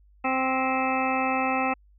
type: harmonic tone with a mistuned harmonic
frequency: 261.6 Hz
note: C4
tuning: in tune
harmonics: 1 / 2 / 3 / 4 / 5 / 7 / 8 / 9 / 10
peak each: -29 / -32 / -27 / -33 / -31 / -38 / -37 / -39 / -31 dBFS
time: 0.24-1.74 s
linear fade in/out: 10 ms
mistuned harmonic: 7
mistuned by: +47 cents
effects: added 50 Hz sine -54 dBFS peak until 1.98 s